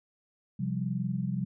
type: chord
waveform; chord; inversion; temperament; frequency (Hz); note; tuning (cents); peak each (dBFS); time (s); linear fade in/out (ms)
sine; C suspended fourth; none; equal; 130.81 / 174.61 / 196; C3 / F3 / G3; 0 / 0 / 0; -33; 0.59-1.45; 10
effects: none